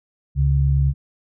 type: tone pair together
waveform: sine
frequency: 69.22 / 138.59 Hz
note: C#2 / C#3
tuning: -2 / 0 cents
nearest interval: octave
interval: 1202 cents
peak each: -17 dBFS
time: 0.35-0.94 s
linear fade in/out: 50 ms
effects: none